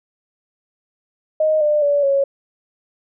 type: tone with pitch steps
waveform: sine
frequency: 622.3 / 598.3 / 575.3 / 553.1 Hz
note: D#5 / D5 / D5 / C#5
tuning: 0 / +32 / -36 / -4 cents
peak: -13 dBFS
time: 1.4-2.24 s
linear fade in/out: 5 ms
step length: 210 ms
effects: none